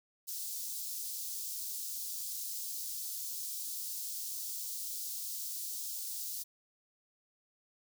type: high-pass noise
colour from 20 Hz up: white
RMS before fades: -40 dBFS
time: 0.27-6.44 s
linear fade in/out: 20 ms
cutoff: 4500 Hz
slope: 24 dB/octave
effects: none